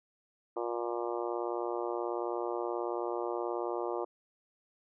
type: harmonic tone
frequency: 118.6 Hz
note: A#2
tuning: 30 cents sharp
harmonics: 3 / 4 / 5 / 6 / 7 / 8 / 9 / 10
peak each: -36 / -38 / -40 / -42 / -43 / -44 / -45 / -46 dBFS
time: 0.56-4.05 s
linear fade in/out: 10 ms
effects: none